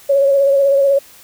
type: tone with vibrato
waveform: sine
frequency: 554 Hz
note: C#5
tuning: 1 cent flat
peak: -9 dBFS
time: 0.09-0.99 s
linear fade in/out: 10 ms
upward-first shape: sine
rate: 16 Hz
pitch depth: 30 cents each way
effects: white hiss -43 dBFS RMS until 1.23 s